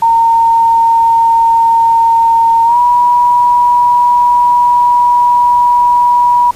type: tone with pitch glide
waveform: sine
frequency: 917 to 969.3 Hz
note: A#5 to B5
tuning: -29 to -33 cents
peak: -5 dBFS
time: 0.02-6.51 s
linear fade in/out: 5 ms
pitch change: +96 cents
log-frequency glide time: 2.64-2.78 s
effects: pink hiss -36 dBFS RMS until 6.55 s + resampled to 32000 Hz